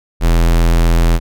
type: tone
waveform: square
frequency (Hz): 41.98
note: E1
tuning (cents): +32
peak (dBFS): -9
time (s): 0.2-1.2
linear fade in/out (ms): 50
effects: none